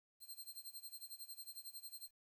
10% pulse tone with tremolo, 4166 Hz, C8, 8 cents flat, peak -40 dBFS, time 0.2-2.11 s, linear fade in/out 50 ms, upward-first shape sine, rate 11 Hz, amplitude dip 90%, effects 12-bit

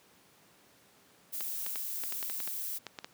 violet noise, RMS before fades -37 dBFS, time 1.32-2.79 s, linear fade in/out 20 ms
clicks, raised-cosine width 0.2 ms, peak -22 dBFS, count 12, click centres 1.408 / 1.664 / 1.758 / 2.037 / 2.124 / 2.228 / 2.299 / 2.403 / 2.476 / 2.867 / 2.988 / 3.045 s
effects pink hiss -62 dBFS RMS until 3.13 s + high-pass 150 Hz 12 dB/octave

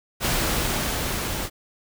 pink noise with level ramp, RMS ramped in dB -22 to -29 dBFS, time 0.2-1.5 s, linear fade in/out 50 ms, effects none

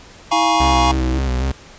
square chord, Bb minor seventh, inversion second, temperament equal with one note detuned, 698.5 / 830.6 / 955.8 / 1108.7 Hz, F5 / Ab5 / Bb5 / Db6, 0 / 0 / +43 / 0 cents, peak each -20 dBFS, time 0.31-0.92 s, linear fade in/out 10 ms
sine tone with pitch glide, 324.6 to 322 Hz, E4 to E4, -27 to -41 cents, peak -22 dBFS, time 0.32-1.19 s, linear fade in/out 10 ms, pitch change -14 cents, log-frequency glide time 0.44-0.7 s
40% pulse tone with vibrato, 64.8 Hz, C2, 16 cents flat, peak -16 dBFS, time 0.6-1.52 s, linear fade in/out 5 ms, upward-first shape square, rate 3.7 Hz, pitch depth 53 cents each way
effects pink hiss -42 dBFS RMS until 1.78 s + resampled to 16000 Hz

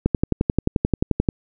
click train, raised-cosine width 3 ms, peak -4 dBFS, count 15, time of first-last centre 0.06-1.288 s, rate 11.4 Hz, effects none

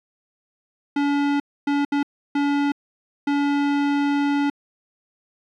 square tone bursts at uneven times, 285.4 Hz, D4, 49 cents flat, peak -19 dBFS, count 5, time 0.96-1.4 / 1.67-1.85 / 1.92-2.03 / 2.35-2.72 / 3.27-4.5 s, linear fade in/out 5 ms, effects low-pass 3000 Hz 12 dB/octave + 10-bit

